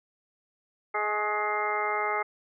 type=harmonic tone with a mistuned harmonic; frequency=209.9 Hz; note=G#3; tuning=19 cents sharp; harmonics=2 / 3 / 4 / 5 / 6 / 7 / 8 / 9 / 10; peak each=-34 / -37 / -31 / -40 / -31 / -42 / -43 / -44 / -32 dBFS; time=0.94-2.23 s; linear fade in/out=10 ms; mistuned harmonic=5; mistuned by=+53 cents; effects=none